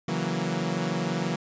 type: chord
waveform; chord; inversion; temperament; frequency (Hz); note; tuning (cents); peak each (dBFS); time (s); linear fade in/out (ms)
sawtooth; F# dominant seventh; second; equal; 138.59 / 164.81 / 185 / 233.1; C#3 / E3 / F#3 / A#3; 0 / 0 / 0 / 0; -31 / -26 / -27 / -29; 0.08-1.36; 5
effects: resampled to 16000 Hz